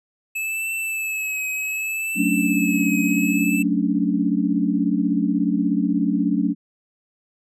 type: tone with vibrato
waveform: square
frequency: 2602 Hz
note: E7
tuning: 23 cents flat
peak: -24 dBFS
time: 0.35-3.63 s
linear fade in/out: 10 ms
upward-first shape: triangle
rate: 0.66 Hz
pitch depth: 48 cents each way
type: chord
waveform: sine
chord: D major seventh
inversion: first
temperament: equal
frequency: 185 / 220 / 277.2 / 293.7 Hz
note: F#3 / A3 / C#4 / D4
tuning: 0 / 0 / 0 / 0 cents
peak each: -23 dBFS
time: 2.15-6.55 s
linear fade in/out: 50 ms
effects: none